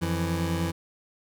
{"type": "tone pair together", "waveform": "25% pulse", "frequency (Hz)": [87.83, 165.8], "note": ["F2", "E3"], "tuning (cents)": [10, 10], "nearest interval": "major seventh", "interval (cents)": 1100, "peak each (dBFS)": [-25, -24], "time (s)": [0.01, 0.72], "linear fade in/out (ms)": 20, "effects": []}